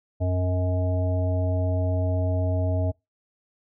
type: harmonic tone with a mistuned harmonic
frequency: 90.8 Hz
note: F#2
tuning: 32 cents flat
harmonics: 1 / 3 / 5 / 7 / 9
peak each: -22 / -32 / -37 / -30 / -43 dBFS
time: 0.2-2.92 s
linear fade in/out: 20 ms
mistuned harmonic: 9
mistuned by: +34 cents
effects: noise-tail reverb RT60 0.2 s tail -23 dB re dry